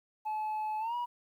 sine tone with pitch glide, 860 to 965.3 Hz, A5 to B5, -40 to -40 cents, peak -29 dBFS, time 0.25-1.06 s, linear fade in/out 20 ms, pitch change +200 cents, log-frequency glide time 0.79-0.95 s, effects tanh soft clip ceiling -31 dBFS + 11-bit

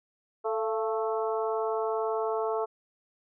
harmonic tone with a mistuned harmonic, 220 Hz, A3, in tune, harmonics 2 / 3 / 4 / 5 / 6, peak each -29 / -33 / -35 / -37 / -39 dBFS, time 0.44-2.66 s, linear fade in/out 20 ms, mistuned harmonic 3, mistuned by +47 cents, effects none

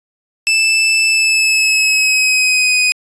sawtooth tone with pitch glide, 2637 to 2496 Hz, E7 to D#7, 0 to +5 cents, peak -7 dBFS, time 0.47-2.92 s, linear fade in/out 0 ms, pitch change -95 cents, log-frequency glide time 1.08-2.78 s, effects resampled to 22050 Hz

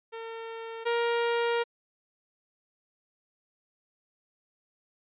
sawtooth tone pair in turn, 454.3 / 470 Hz, A#4 / A#4, -45 / +14 cents, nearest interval minor second, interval 59 cents, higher second, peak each -33 / -21 dBFS, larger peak second, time 0.12-0.85 / 0.85-1.64 s, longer second, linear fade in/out 20 ms, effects resampled to 8000 Hz

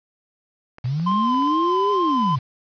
clicks, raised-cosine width 0.5 ms, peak -26 dBFS, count 7, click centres 0.784 / 0.856 / 0.998 / 1.115 / 1.345 / 1.423 / 1.474 s
sine linear two-way sweep, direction up then down, 116.54 to 414.8 to 117.5 Hz, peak -20 dBFS, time 0.84-2.39 s, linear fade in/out 10 ms, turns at 1.91 s
triangle tone with vibrato, 1031 Hz, C6, 26 cents flat, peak -17 dBFS, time 1.06-2.36 s, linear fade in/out 10 ms, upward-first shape sine, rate 2.3 Hz, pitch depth 40 cents each way
effects resampled to 11025 Hz + 7-bit

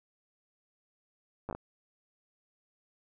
slowing click train, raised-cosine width 1 ms, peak -24 dBFS, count 5, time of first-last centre 1.49-1.55 s, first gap 9 ms, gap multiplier 1.35, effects none

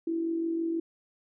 sine tone with amplitude modulation, 330.8 Hz, E4, 6 cents sharp, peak -25 dBFS, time 0.07-0.8 s, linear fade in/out 5 ms, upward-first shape sine, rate 46.1 Hz, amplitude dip 45%, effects none

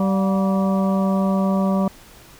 harmonic tone with a mistuned harmonic, 193.1 Hz, G3, 26 cents flat, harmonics 1 / 2 / 3 / 4 / 5 / 6, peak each -17 / -31 / -25 / -31 / -31 / -31 dBFS, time 0-1.88 s, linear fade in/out 2 ms, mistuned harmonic 4, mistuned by -110 cents, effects pink hiss -46 dBFS RMS until 2.39 s

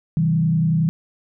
sine tone with frequency modulation, 161.4 Hz, E3, 36 cents flat, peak -15 dBFS, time 0.17-0.89 s, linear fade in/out 0 ms, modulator 30.8 Hz, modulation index 0.69, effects none

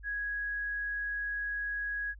sine tone, 1661.2 Hz, G#6, in tune, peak -32 dBFS, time 0.03-2.15 s, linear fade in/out 50 ms, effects added 50 Hz sine -47 dBFS peak until 2.19 s

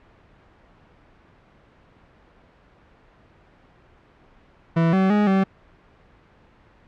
40% pulse tone with pitch steps, 165.4 / 190.2 / 208.1 / 192.4 Hz, E3 / F#3 / G#3 / G3, +6 / +48 / +4 / -32 cents, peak -15 dBFS, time 4.76-5.44 s, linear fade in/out 10 ms, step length 170 ms, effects pink hiss -54 dBFS RMS until 6.87 s + low-pass 2000 Hz 12 dB/octave

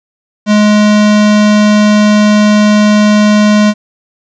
square tone, 210 Hz, G#3, 19 cents sharp, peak -5 dBFS, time 0.46-3.74 s, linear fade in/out 50 ms, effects resampled to 16000 Hz + 7-bit

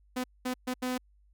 sawtooth tone bursts at uneven times, 252.7 Hz, B3, 40 cents sharp, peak -26 dBFS, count 4, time 0.16-0.24 / 0.45-0.54 / 0.67-0.74 / 0.82-0.98 s, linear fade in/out 10 ms, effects added 50 Hz sine -60 dBFS peak until 1.33 s

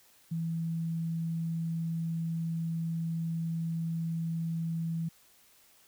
sine tone, 164.81 Hz, E3, in tune, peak -30 dBFS, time 0.31-5.09 s, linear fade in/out 10 ms, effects white hiss -62 dBFS RMS until 5.87 s

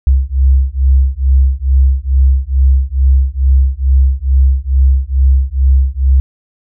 sine beating tone pair, 65.41 / 67.71 Hz, C2 / C#2, 0 / -40 cents, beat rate 2.3 Hz, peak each -10 dBFS, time 0.07-6.2 s, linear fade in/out 0 ms, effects none

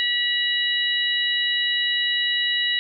harmonic tone, 970 Hz, B5, 31 cents flat, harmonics 2 / 3 / 4, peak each -24 / -24 / -24 dBFS, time 0-2.79 s, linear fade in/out 0 ms, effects none

